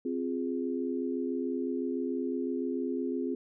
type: chord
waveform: sine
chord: F minor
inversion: second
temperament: equal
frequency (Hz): 261.6 / 349.2 / 415.3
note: C4 / F4 / Ab4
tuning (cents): 0 / 0 / 0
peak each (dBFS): -32 / -35 / -36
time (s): 0.05-3.35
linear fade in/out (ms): 5
effects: none